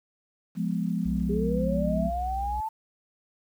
sine chord, F diminished, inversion none, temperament equal, 174.61 / 207.7 / 246.9 Hz, F3 / Ab3 / Cb4, 0 / 0 / 0 cents, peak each -28 / -29 / -33 dBFS, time 0.55-2.11 s, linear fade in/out 50 ms
triangle tone with vibrato, 61.2 Hz, B1, 15 cents flat, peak -29 dBFS, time 1.05-2.61 s, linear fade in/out 10 ms, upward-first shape square, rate 19 Hz, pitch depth 110 cents each way
sine linear sweep, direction up, 400 to 890 Hz, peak -28 dBFS, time 1.29-2.69 s, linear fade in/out 10 ms
effects 9-bit

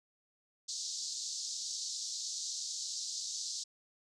white band-pass noise, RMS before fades -40 dBFS, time 0.68-3.64 s, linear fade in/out 10 ms, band 4000 to 7200 Hz, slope 48 dB/octave, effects none

